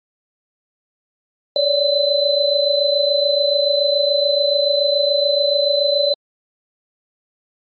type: tone cluster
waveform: sine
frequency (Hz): 562 / 589 / 4032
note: C#5 / D5 / B7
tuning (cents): +24 / +5 / +35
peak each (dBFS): -18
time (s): 1.56-6.14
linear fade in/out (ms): 2
effects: MP3 32 kbps